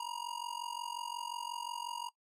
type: tone with amplitude modulation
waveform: square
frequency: 950 Hz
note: A#5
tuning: 33 cents sharp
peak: -35 dBFS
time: 0-2.09 s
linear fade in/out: 5 ms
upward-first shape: sine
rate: 45.6 Hz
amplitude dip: 85%
effects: noise-tail reverb RT60 0.1 s tail -19 dB re dry + low-pass 12000 Hz 12 dB/octave